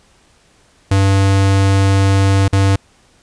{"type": "tone with dropouts", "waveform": "square", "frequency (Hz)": 97.6, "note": "G2", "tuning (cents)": -7, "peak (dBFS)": -10, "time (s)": [0.91, 2.76], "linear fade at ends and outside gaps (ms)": 5, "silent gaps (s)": [2.481, 2.528], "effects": ["pink hiss -52 dBFS RMS until 3.22 s", "resampled to 22050 Hz"]}